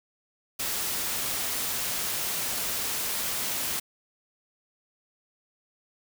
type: noise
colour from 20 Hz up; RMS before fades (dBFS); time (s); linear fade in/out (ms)
white; -30; 0.59-3.8; 10
effects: none